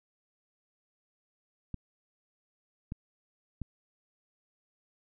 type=clicks; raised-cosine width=5 ms; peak=-24 dBFS; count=3; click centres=1.743 / 2.921 / 3.617 s; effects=none